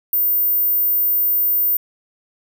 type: tone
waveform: sine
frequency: 14520 Hz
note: A#9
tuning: 47 cents flat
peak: -14 dBFS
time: 0.13-1.77 s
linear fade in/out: 2 ms
effects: none